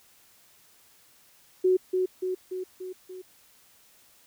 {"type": "tone with echo", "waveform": "sine", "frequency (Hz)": 370, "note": "F#4", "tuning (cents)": 0, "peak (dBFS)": -18, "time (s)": [1.64, 1.77], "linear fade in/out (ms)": 10, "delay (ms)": 290, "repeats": 5, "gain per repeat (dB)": -4, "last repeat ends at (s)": 3.22, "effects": ["white hiss -59 dBFS RMS until 4.26 s"]}